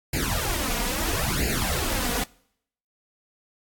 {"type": "noise with flanger", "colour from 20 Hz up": "pink", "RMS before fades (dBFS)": -26, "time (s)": [0.13, 2.24], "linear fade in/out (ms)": 5, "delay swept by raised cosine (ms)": [0.42, 4.22], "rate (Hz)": 0.75, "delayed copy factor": 0.95, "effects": ["noise-tail reverb RT60 0.7 s tail -24 dB re dry", "AAC 64 kbps"]}